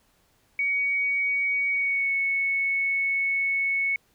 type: tone with pitch glide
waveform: sine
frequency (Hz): 2248 to 2209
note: C#7 to C#7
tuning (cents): +24 to -7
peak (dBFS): -22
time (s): 0.59-3.96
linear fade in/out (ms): 2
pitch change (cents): -31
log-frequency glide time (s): 1.7-2.13
effects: pink hiss -65 dBFS RMS until 4.14 s